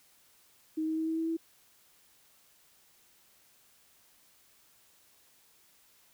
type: tone with pitch steps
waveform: sine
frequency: 314.8 / 317.4 / 319.9 / 322.5 / 325.1 / 327.8 Hz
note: D#4 / D#4 / D#4 / E4 / E4 / E4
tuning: +20 / +35 / +48 / -38 / -24 / -10 cents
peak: -29 dBFS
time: 0.77-1.37 s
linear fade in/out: 10 ms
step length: 100 ms
effects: white hiss -64 dBFS RMS until 6.13 s